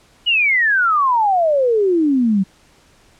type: exponential sweep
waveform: sine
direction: down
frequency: 2960 to 185 Hz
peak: -12 dBFS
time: 0.26-2.44 s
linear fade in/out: 20 ms
effects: pink hiss -52 dBFS RMS until 3.19 s + low-pass 9000 Hz 12 dB/octave